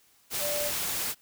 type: tone in noise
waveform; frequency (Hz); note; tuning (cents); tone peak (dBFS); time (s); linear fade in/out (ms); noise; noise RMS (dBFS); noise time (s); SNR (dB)
sine; 587.3; D5; 0; -31; 0.39-0.72; 50; white; -31; 0.3-1.15; -3
effects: white hiss -63 dBFS RMS until 1.21 s